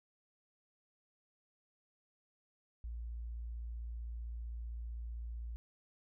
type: tone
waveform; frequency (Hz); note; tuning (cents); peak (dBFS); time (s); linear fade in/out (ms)
sine; 57.8; A#1; -14; -40; 2.84-5.56; 0
effects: none